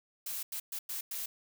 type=noise bursts at uneven times; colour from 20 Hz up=blue; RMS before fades=-38 dBFS; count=5; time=0.26-0.43 / 0.52-0.6 / 0.72-0.79 / 0.89-1.01 / 1.11-1.26 s; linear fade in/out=5 ms; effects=none